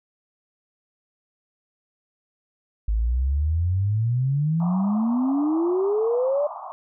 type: exponential sweep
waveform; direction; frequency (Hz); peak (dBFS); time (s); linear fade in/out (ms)
sine; up; 51.5 to 599; -19; 2.88-6.47; 5
type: band-pass noise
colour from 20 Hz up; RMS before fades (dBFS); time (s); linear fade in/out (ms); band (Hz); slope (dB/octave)
pink; -36; 4.6-6.72; 0; 640 to 1200; 96
effects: none